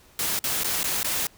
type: noise with dropouts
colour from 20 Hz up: white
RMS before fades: -26 dBFS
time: 0.19-1.27 s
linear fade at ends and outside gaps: 2 ms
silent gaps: 0.391-0.44 / 0.635-0.644 / 0.832-0.841 / 1.031-1.044 s
effects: pink hiss -55 dBFS RMS until 1.37 s